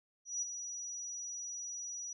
sine tone with ADSR envelope, 5840 Hz, F#8, 24 cents flat, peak -32 dBFS, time 0.25-2.13 s, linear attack 170 ms, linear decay 17 ms, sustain -8 dB, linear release 5 ms, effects none

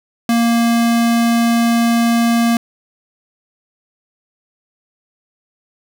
square tone, 233.1 Hz, A#3, in tune, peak -12 dBFS, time 0.29-2.57 s, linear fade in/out 2 ms, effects none

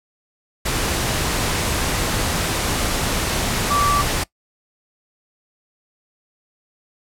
sine tone in noise, 1159 Hz, D6, 23 cents flat, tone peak -16 dBFS, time 3.7-4.02 s, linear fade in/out 10 ms, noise pink, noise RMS -21 dBFS, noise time 0.65-4.24 s, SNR +2 dB, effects noise-tail reverb RT60 0.1 s tail -21 dB re dry + low-pass 12000 Hz 12 dB/octave

